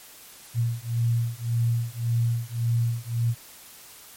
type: beating tone pair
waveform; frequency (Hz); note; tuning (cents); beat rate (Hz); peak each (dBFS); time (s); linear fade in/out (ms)
sine; 116.54 / 118.34; A#2 / A#2; 0 / +27; 1.8; -25; 0.54-3.35; 50
effects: white hiss -47 dBFS RMS until 4.16 s + MP3 64 kbps